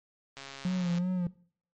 click train, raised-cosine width 0.2 ms, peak -26 dBFS, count 85, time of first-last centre 0.37-0.983 s, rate 137 Hz
triangle tone with vibrato, 178.5 Hz, F3, 38 cents sharp, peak -24 dBFS, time 0.65-1.27 s, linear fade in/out 2 ms, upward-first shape sine, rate 2.7 Hz, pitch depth 57 cents each way
effects noise-tail reverb RT60 0.5 s tail -20 dB re dry + MP3 48 kbps

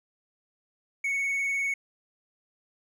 triangle tone with vibrato, 2217 Hz, C#7, in tune, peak -24 dBFS, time 1.04-1.74 s, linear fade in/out 5 ms, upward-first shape sine, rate 20 Hz, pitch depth 24 cents each way, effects none

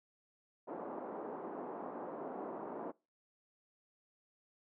pink band-pass noise, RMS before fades -44 dBFS, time 0.67-2.92 s, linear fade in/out 20 ms, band 260 to 1000 Hz, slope 24 dB/octave, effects noise-tail reverb RT60 0.3 s tail -25 dB re dry

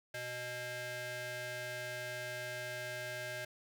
sawtooth ring-modulated tone, 493.9 Hz, B4, in tune, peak -33 dBFS, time 0.14-3.45 s, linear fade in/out 5 ms, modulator 1110 Hz, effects none

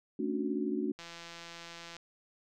sine chord, D major seventh, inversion second, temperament just, 220.2 / 275.3 / 293.7 / 367.1 Hz, A3 / C#4 / D4 / F#4, +2 / -12 / 0 / -14 cents, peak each -36 dBFS, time 0.19-0.92 s, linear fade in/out 5 ms
click train, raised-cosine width 0.2 ms, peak -29 dBFS, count 166, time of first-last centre 0.99-1.966 s, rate 169 Hz
effects none

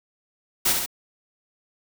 white noise with echo, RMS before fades -20 dBFS, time 0.65-0.73 s, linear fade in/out 10 ms, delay 66 ms, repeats 2, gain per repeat -4 dB, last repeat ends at 0.862 s, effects none

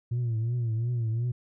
sine tone with vibrato, 116.54 Hz, A#2, in tune, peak -23 dBFS, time 0.11-1.32 s, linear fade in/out 10 ms, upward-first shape triangle, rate 2.8 Hz, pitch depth 110 cents each way, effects tanh soft clip ceiling -24 dBFS

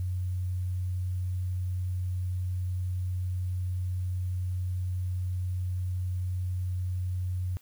sine tone with sample-and-hold, 91.1 Hz, F#2, 26 cents flat, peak -28 dBFS, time 0-7.57 s, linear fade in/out 0 ms, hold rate 11025 Hz, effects white hiss -61 dBFS RMS until 7.61 s

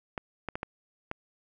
clicks, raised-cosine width 0.5 ms, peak -18 dBFS, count 5, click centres 0.178 / 0.487 / 0.555 / 0.631 / 1.114 s, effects none

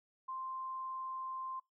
sine tone, 1046.5 Hz, C6, in tune, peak -39 dBFS, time 0.28-1.6 s, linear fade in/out 10 ms, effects noise-tail reverb RT60 0.2 s tail -25 dB re dry

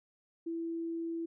sine tone, 332.1 Hz, E4, 13 cents sharp, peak -34 dBFS, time 0.46-1.26 s, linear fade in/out 10 ms, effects none

